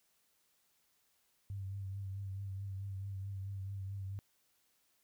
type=tone with vibrato; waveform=sine; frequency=97.6 Hz; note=G2; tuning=7 cents flat; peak=-39 dBFS; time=1.5-4.19 s; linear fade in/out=0 ms; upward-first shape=triangle; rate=4.6 Hz; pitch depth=43 cents each way; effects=white hiss -75 dBFS RMS until 5.03 s